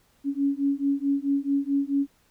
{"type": "beating tone pair", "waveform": "sine", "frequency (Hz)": [277.2, 281.8], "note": ["C#4", "C#4"], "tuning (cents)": [0, 29], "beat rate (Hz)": 4.6, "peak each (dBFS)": -25, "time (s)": [0.24, 2.07], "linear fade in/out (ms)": 50, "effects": ["pink hiss -64 dBFS RMS until 2.3 s"]}